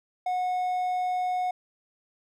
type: tone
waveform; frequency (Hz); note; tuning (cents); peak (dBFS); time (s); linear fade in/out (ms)
triangle; 730; F#5; -24; -23; 0.26-1.51; 5
effects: none